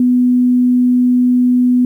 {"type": "tone", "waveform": "sine", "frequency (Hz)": 248.3, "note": "B3", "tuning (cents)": 9, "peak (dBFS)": -8, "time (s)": [0, 1.85], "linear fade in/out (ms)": 2, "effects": ["8-bit"]}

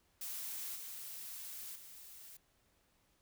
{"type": "noise with level steps", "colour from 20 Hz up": "blue", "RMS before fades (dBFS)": [-43, -47, -54], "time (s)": [0.21, 2.37], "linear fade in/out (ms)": 5, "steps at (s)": [0.75, 1.75], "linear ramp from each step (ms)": 10, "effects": ["pink hiss -74 dBFS RMS until 3.21 s"]}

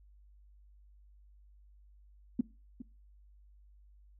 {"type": "tone with echo", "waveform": "sine", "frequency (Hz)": 242, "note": "B3", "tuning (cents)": -35, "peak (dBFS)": -24, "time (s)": [2.39, 2.41], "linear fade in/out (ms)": 5, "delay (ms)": 410, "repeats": 1, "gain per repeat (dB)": -15, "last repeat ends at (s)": 2.82, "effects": ["noise-tail reverb RT60 0.3 s tail -20 dB re dry", "added 50 Hz sine -57 dBFS peak until 4.19 s"]}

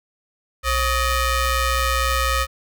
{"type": "ring-modulated tone", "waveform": "sawtooth", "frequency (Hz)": 599, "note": "D5", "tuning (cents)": 34, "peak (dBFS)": -11, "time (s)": [0.63, 2.47], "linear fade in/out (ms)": 50, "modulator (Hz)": 661, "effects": []}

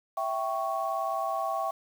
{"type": "chord", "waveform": "sine", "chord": "C# diminished", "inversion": "first", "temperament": "equal with one note detuned", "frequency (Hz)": [659.3, 778.1, 1108.7], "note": ["E5", "G5", "C#6"], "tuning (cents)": [0, -13, 0], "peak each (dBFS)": -32, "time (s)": [0.17, 1.71], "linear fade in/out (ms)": 5, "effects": ["8-bit"]}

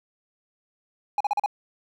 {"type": "tone bursts", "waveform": "triangle", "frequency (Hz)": 824, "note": "G#5", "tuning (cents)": -14, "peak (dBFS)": -18, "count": 5, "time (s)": [1.18, 1.461], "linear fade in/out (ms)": 2, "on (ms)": 25, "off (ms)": 39, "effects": []}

